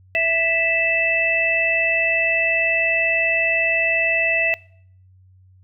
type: harmonic tone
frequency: 659.3 Hz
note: E5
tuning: in tune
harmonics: 1 / 3 / 4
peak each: -23 / -22 / -19 dBFS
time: 0.15-4.54 s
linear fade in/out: 0 ms
effects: noise-tail reverb RT60 0.6 s tail -23 dB re dry + added 93 Hz sine -48 dBFS peak until 5.63 s